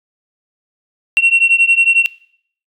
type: beating tone pair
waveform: sine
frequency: 2724 / 2735 Hz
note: F7 / F7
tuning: -44 / -37 cents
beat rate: 11 Hz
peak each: -10 dBFS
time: 1.17-2.06 s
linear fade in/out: 0 ms
effects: noise-tail reverb RT60 0.6 s tail -21 dB re dry + tanh soft clip ceiling -4 dBFS